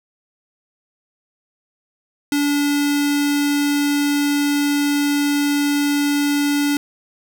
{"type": "tone with notch filter", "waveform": "square", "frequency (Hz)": 288.3, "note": "D4", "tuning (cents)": -32, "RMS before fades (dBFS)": -18, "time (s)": [2.32, 6.77], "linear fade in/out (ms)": 2, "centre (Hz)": 630, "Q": 0.57, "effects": ["9-bit"]}